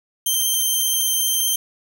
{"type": "tone with vibrato", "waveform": "5% pulse", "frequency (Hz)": 3136, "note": "G7", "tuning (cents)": 0, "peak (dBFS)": -10, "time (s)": [0.26, 1.56], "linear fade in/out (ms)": 5, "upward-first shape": "sine", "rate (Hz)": 15, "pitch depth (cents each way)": 11, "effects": []}